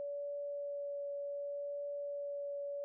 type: tone with vibrato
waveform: sine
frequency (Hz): 571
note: D5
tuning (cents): -49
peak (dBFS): -38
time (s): 0-2.84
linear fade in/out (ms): 0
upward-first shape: triangle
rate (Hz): 0.67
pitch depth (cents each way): 9
effects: none